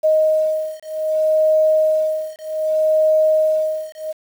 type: beating tone pair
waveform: sine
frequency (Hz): 624 / 624.64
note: D#5 / D#5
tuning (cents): +5 / +7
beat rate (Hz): 0.64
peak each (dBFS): -17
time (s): 0.03-4.13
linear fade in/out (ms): 20
effects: 7-bit